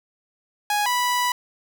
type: tone pair in turn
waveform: sawtooth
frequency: 830 / 984.6 Hz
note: G#5 / B5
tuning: -1 / -6 cents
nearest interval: minor third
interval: 295 cents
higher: second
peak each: -16 dBFS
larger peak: neither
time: 0.7-0.86 / 0.86-1.32 s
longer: second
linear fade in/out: 2 ms
effects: none